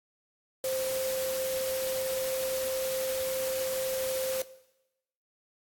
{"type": "tone in noise", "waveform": "sine", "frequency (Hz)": 523.3, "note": "C5", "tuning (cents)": 0, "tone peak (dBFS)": -29, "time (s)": [0.64, 4.42], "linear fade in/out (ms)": 2, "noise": "white", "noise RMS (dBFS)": -37, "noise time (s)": [0.64, 4.42], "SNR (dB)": 5, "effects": ["noise-tail reverb RT60 0.9 s tail -17 dB re dry", "AAC 64 kbps"]}